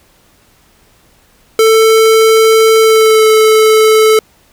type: tone with pitch glide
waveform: square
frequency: 443.6 to 436.2 Hz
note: A4 to A4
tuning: +14 to -15 cents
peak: -5 dBFS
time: 1.59-4.19 s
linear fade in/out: 2 ms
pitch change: -29 cents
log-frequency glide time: 2.79-3.26 s
effects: pink hiss -49 dBFS RMS until 4.52 s